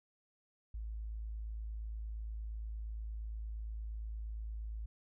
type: tone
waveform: sine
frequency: 54.3 Hz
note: A1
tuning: 22 cents flat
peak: -39 dBFS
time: 0.74-4.86 s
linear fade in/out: 5 ms
effects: none